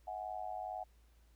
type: tone with amplitude modulation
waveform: sine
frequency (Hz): 740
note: F#5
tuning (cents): 0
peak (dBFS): -35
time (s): 0.07-0.84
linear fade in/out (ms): 10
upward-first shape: sine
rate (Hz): 102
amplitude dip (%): 100
effects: added 57 Hz sine -63 dBFS peak until 1.35 s + pink hiss -74 dBFS RMS until 1.35 s